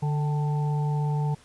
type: harmonic tone with a mistuned harmonic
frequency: 147.2 Hz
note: D3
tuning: 4 cents sharp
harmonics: 1 / 3 / 5 / 6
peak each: -23 / -38 / -40 / -36 dBFS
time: 0.02-1.35 s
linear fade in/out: 10 ms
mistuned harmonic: 5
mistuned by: +78 cents
effects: pink hiss -55 dBFS RMS until 1.44 s + resampled to 24000 Hz